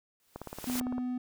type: noise with exponential growth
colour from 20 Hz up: white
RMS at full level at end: -34 dBFS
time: 0.2-0.8 s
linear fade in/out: 1 ms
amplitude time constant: 130 ms
type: click train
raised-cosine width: 1 ms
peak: -25 dBFS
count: 12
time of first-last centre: 0.36-0.981 s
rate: 17.7 Hz
type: tone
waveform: triangle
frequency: 250.1 Hz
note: B3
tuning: 22 cents sharp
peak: -29 dBFS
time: 0.67-1.18 s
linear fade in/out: 5 ms
effects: none